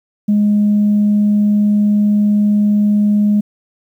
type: tone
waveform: sine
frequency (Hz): 207.7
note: G#3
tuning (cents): 0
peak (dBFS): -8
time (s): 0.28-3.41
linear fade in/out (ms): 10
effects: tanh soft clip ceiling -6 dBFS + 8-bit